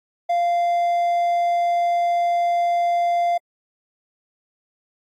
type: tone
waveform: triangle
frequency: 694 Hz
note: F5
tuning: 11 cents flat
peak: -15 dBFS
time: 0.29-3.38 s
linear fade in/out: 10 ms
effects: AAC 64 kbps